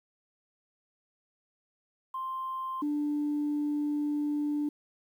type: tone pair in turn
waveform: sine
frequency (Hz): 1050 / 294.6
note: C6 / D4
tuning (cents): +6 / +6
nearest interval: octave + minor seventh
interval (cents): 2200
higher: first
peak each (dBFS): -32 / -26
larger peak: second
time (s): 2.14-2.82 / 2.82-4.69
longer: second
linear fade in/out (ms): 5
effects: tanh soft clip ceiling -24 dBFS + 10-bit